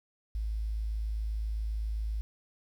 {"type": "tone", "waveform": "sine", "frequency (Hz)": 53.8, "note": "A1", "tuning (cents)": -38, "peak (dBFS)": -30, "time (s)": [0.35, 2.21], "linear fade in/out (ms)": 0, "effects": ["10-bit"]}